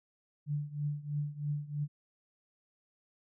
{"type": "tone with tremolo", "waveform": "sine", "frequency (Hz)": 146.83, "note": "D3", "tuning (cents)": 0, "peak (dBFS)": -29, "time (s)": [0.46, 1.88], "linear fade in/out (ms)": 50, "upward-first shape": "triangle", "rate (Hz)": 3.1, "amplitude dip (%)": 90, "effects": []}